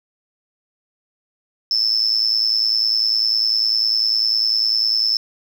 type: tone with amplitude modulation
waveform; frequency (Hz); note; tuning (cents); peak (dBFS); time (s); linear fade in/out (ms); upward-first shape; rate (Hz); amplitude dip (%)
sine; 5274; E8; 0; -11; 1.71-5.17; 2; sine; 110; 95
effects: 7-bit